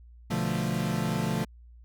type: chord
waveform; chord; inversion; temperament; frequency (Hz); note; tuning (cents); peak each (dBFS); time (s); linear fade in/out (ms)
40% pulse; B half-diminished seventh; none; equal; 123.47 / 146.83 / 174.61 / 220; B2 / D3 / F3 / A3; 0 / 0 / 0 / 0; -33 / -32 / -30 / -31; 0.3-1.45; 10
effects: added 59 Hz sine -48 dBFS peak until 1.84 s